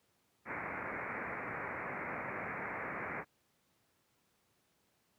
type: low-pass noise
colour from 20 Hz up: white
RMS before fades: -41 dBFS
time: 0.45-3.25 s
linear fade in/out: 50 ms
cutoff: 2300 Hz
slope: 96 dB/octave
effects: pink hiss -75 dBFS RMS until 5.18 s + high-pass 100 Hz 12 dB/octave